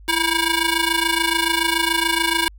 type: ring-modulated tone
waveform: 10% pulse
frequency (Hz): 643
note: E5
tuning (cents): -43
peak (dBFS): -6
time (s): 0.08-2.48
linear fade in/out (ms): 0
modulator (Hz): 308
effects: added 50 Hz sine -40 dBFS peak until 2.58 s